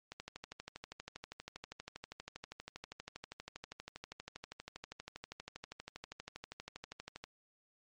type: click train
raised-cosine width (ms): 0.2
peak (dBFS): -27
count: 90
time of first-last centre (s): 0.12-7.24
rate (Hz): 12.5
effects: MP3 48 kbps